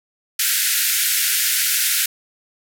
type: band-pass noise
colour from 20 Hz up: white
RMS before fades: -19 dBFS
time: 0.39-2.06 s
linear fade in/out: 5 ms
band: 1400 to 16000 Hz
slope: 96 dB/octave
effects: none